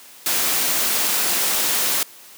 white noise, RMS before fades -20 dBFS, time 0.26-2.03 s, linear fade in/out 2 ms, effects white hiss -44 dBFS RMS until 2.37 s + high-pass 200 Hz 12 dB/octave

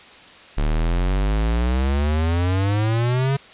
square exponential sweep, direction up, 35.99 to 140 Hz, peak -18 dBFS, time 0.57-3.37 s, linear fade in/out 10 ms, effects white hiss -44 dBFS RMS until 3.53 s + resampled to 8000 Hz

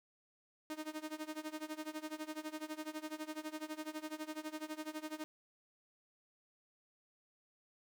sawtooth tone with tremolo, 309.1 Hz, D#4, 11 cents flat, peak -35 dBFS, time 0.7-5.24 s, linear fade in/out 0 ms, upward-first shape sine, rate 12 Hz, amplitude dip 90%, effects 11-bit

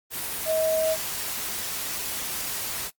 sine tone in noise, 636 Hz, D#5, 38 cents sharp, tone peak -21 dBFS, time 0.45-0.97 s, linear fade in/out 50 ms, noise white, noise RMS -31 dBFS, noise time 0.1-2.91 s, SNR +7 dB, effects noise-tail reverb RT60 0.1 s tail -19 dB re dry + Opus 24 kbps

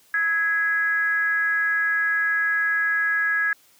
sine tone with frequency modulation, 1663 Hz, G#6, 2 cents sharp, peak -19 dBFS, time 0.14-3.53 s, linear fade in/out 2 ms, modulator 367 Hz, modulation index 0.47, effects white hiss -57 dBFS RMS until 3.79 s + high-pass 60 Hz 12 dB/octave

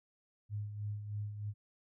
sine tone with tremolo, 104.1 Hz, G#2, 5 cents sharp, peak -35 dBFS, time 0.49-1.54 s, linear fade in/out 50 ms, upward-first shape sine, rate 3.2 Hz, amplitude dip 55%, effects none

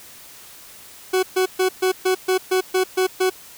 40% pulse tone bursts, 372.8 Hz, F#4, 13 cents sharp, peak -15 dBFS, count 10, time 1.13-3.3 s, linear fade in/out 10 ms, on 100 ms, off 130 ms, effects white hiss -43 dBFS RMS until 3.57 s

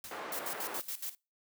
white noise with exponential decay, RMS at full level -43 dBFS, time 0.04-0.39 s, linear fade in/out 2 ms, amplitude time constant 74 ms
white band-pass noise, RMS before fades -42 dBFS, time 0.11-0.8 s, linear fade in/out 2 ms, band 340 to 1300 Hz, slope 12 dB/octave
blue noise with tremolo, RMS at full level -38 dBFS, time 0.32-1.15 s, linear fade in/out 2 ms, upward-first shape square, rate 7.1 Hz, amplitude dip 80%
effects noise-tail reverb RT60 0.3 s tail -26 dB re dry

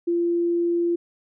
sine tone, 343.4 Hz, F4, 29 cents flat, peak -19 dBFS, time 0.07-0.96 s, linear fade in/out 10 ms, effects none

